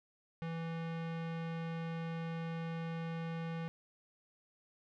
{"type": "tone with low-pass filter", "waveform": "square", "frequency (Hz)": 165, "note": "E3", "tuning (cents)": 2, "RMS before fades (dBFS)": -40, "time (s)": [0.42, 3.68], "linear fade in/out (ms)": 0, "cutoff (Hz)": 2600, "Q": 1.1, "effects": []}